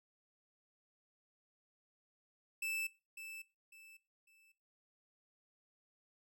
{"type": "tone with echo", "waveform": "45% pulse", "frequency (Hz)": 2637, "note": "E7", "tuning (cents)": 0, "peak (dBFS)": -37, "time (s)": [2.62, 2.87], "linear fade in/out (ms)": 5, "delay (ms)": 550, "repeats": 3, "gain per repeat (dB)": -10, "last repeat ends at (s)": 4.52, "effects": ["noise-tail reverb RT60 0.3 s tail -19 dB re dry"]}